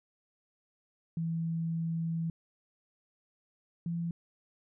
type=tone pair in turn; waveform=sine; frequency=164.81 / 169.15 Hz; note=E3 / E3; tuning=0 / +45 cents; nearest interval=unison; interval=45 cents; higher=second; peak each=-30 / -31 dBFS; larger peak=first; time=1.17-2.3 / 3.86-4.11 s; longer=first; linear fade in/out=2 ms; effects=none